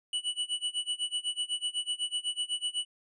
square tone with tremolo, 2954 Hz, F#7, 3 cents flat, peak -28 dBFS, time 0.13-2.85 s, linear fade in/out 2 ms, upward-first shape sine, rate 8 Hz, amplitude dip 95%, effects resampled to 24000 Hz

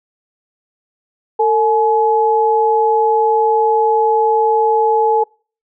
sine tone pair together, 450 / 849.5 Hz, A4 / G#5, +39 / +39 cents, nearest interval major seventh, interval 1100 cents, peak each -13 dBFS, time 1.39-5.24 s, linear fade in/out 10 ms, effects noise-tail reverb RT60 0.4 s tail -26 dB re dry

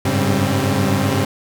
sawtooth tone cluster, 96.4 / 104.3 / 139.8 / 194.6 / 265.2 Hz, G2 / G#2 / C#3 / G3 / C4, -28 / +8 / +15 / -12 / +23 cents, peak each -18 dBFS, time 0.05-1.25 s, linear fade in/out 5 ms, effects none

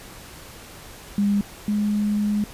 sine tone pair in turn, 202.7 / 208.2 Hz, G#3 / G#3, -42 / +5 cents, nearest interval unison, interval 47 cents, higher second, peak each -17 / -19 dBFS, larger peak first, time 1.18-1.41 / 1.68-2.44 s, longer second, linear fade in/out 2 ms, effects pink hiss -42 dBFS RMS until 2.53 s + resampled to 32000 Hz

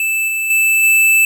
square tone with level steps, 2637 Hz, E7, in tune, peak -15 / -17 / -11 / -9 dBFS, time 0-1.25 s, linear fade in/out 2 ms, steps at 0.28 / 0.5 / 0.83 s, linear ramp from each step 5 ms, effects none

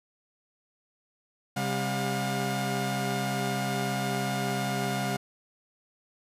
sawtooth tone cluster, 133.5 / 198.8 / 715 Hz, C3 / G3 / F5, +35 / +25 / +41 cents, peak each -28 dBFS, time 1.56-5.17 s, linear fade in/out 10 ms, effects resampled to 32000 Hz

